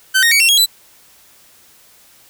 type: tone with pitch steps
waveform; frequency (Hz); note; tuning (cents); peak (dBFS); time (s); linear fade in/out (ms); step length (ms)
sawtooth; 1536 / 1858.6 / 2249 / 2721 / 3292 / 3984; G6 / A#6 / C#7 / F7 / G#7 / B7; -36 / -6 / +24 / -46 / -16 / +14; -6; 0.14-0.662; 20; 87
effects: white hiss -48 dBFS RMS until 2.29 s